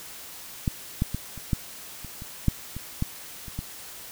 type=clicks; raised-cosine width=5 ms; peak=-11 / -10 / -16 / -27 / -10 / -27 / -26 / -7 / -22 / -12 / -27 / -18 dBFS; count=12; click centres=0.678 / 1.021 / 1.146 / 1.377 / 1.532 / 2.047 / 2.221 / 2.483 / 2.766 / 3.024 / 3.482 / 3.59 s; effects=white hiss -42 dBFS RMS until 4.11 s